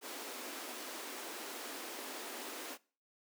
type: high-pass noise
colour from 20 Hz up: pink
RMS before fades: -45 dBFS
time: 0.01-2.78 s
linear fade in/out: 50 ms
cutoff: 250 Hz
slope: 48 dB/octave
effects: noise-tail reverb RT60 0.4 s tail -22 dB re dry